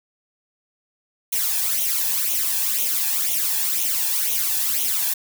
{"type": "noise with flanger", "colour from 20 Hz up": "blue", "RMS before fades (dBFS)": -22, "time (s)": [1.32, 5.14], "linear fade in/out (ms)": 10, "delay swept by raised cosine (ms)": [0.31, 1.2], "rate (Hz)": 2, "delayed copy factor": 0.7, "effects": []}